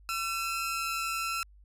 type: tone pair together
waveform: sawtooth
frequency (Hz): 1349.8 / 2548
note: E6 / D#7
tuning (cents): +41 / +41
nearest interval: major seventh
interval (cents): 1100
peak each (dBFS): -28 / -33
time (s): 0.09-1.43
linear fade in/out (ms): 0
effects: added 50 Hz sine -53 dBFS peak until 1.64 s + resampled to 32000 Hz